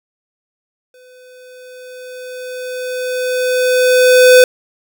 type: tone with exponential growth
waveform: square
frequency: 504 Hz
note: B4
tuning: 35 cents sharp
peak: -3 dBFS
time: 0.94-4.44 s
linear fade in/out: 2 ms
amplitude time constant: 760 ms
effects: none